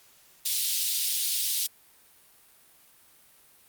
pink high-pass noise, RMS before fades -27 dBFS, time 0.45-1.67 s, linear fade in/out 10 ms, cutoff 3500 Hz, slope 24 dB/octave, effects white hiss -58 dBFS RMS until 3.68 s + Opus 48 kbps

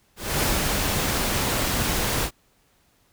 pink noise with ADSR envelope, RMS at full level -22 dBFS, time 0.16-2.31 s, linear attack 250 ms, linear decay 210 ms, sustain -2 dB, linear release 75 ms, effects pink hiss -63 dBFS RMS until 3.12 s

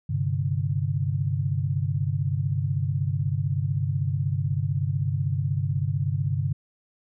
sine chord, G suspended fourth, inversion none, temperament equal, 98 / 130.81 / 146.83 Hz, G2 / C3 / D3, 0 / 0 / 0 cents, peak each -27 dBFS, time 0.09-6.53 s, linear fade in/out 10 ms, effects none

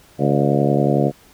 harmonic tone with a mistuned harmonic, 70.9 Hz, C#2, 40 cents sharp, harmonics 2 / 3 / 4 / 5 / 6 / 7 / 8 / 9 / 10, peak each -19 / -21 / -22 / -23 / -24 / -24 / -25 / -26 / -26 dBFS, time 0.18-1.12 s, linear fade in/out 50 ms, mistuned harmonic 9, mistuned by -55 cents, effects pink hiss -50 dBFS RMS until 1.33 s

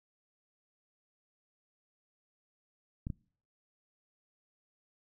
clicks, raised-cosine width 5 ms, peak -24 dBFS, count 2, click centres 3.069 / 3.102 s, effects noise-tail reverb RT60 0.5 s tail -25 dB re dry

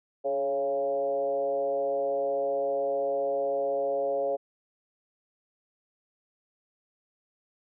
sine tone with frequency modulation, 554.4 Hz, C#5, in tune, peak -25 dBFS, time 0.24-4.37 s, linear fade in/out 20 ms, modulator 134 Hz, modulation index 0.95, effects none

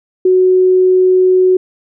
sine tone, 370 Hz, F#4, in tune, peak -6 dBFS, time 0.25-1.57 s, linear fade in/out 5 ms, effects none

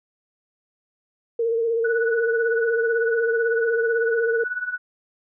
sine tone with vibrato, 459.2 Hz, A#4, 26 cents flat, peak -19 dBFS, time 1.39-4.44 s, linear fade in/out 5 ms, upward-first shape sine, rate 16 Hz, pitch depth 38 cents each way
sine tone with tremolo, 1477 Hz, F#6, 3 cents flat, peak -21 dBFS, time 1.84-4.78 s, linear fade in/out 10 ms, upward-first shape triangle, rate 18 Hz, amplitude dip 85%
effects none

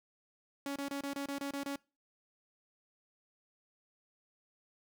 sawtooth tone bursts, 280 Hz, C#4, 18 cents sharp, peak -32 dBFS, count 9, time 0.66-1.759 s, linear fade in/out 2 ms, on 99 ms, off 26 ms, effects noise-tail reverb RT60 0.3 s tail -23 dB re dry

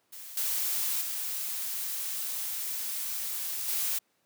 blue noise with level steps, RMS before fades -44 / -30 / -34 / -30 dBFS, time 0.12-3.99 s, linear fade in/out 10 ms, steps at 0.37 / 1.01 / 3.68 s, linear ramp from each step 2 ms, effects pink hiss -72 dBFS RMS until 4.25 s + high-pass 200 Hz 12 dB/octave

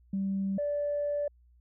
sine tone pair in turn, 194.7 / 582.2 Hz, G3 / D5, -12 / -15 cents, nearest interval octave + perfect fifth, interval 1897 cents, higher second, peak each -27 dBFS, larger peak neither, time 0.13-0.58 / 0.58-1.28 s, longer second, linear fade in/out 5 ms, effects tanh soft clip ceiling -23 dBFS + added 60 Hz sine -58 dBFS peak until 1.6 s

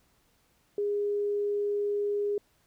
sine tone, 410 Hz, G#4, 22 cents flat, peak -26 dBFS, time 0.78-2.38 s, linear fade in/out 2 ms, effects pink hiss -68 dBFS RMS until 2.66 s

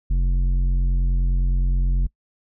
sine tone with tanh clipping, 44.77 Hz, F1, 44 cents sharp, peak -18 dBFS, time 0.1-2.07 s, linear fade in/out 10 ms, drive 9 dB, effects noise-tail reverb RT60 0.1 s tail -24 dB re dry

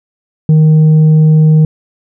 sine tone with tanh clipping, 155.8 Hz, D#3, 3 cents sharp, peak -4 dBFS, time 0.49-1.65 s, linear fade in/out 2 ms, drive 3 dB, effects none

